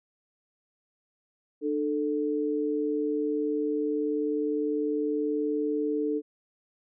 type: tone pair together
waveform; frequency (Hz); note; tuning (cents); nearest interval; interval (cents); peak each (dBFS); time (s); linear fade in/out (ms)
sine; 300 / 440.2; D4 / A4; +37 / +1; perfect fifth; 664; -28; 1.61-6.22; 50
effects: none